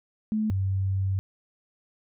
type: tone pair in turn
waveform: sine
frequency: 215.9 / 96.17 Hz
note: A3 / G2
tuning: -33 / -33 cents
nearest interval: octave + major second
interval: 1400 cents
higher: first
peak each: -23 dBFS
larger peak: neither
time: 0.32-0.5 / 0.5-1.19 s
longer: second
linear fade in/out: 0 ms
effects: none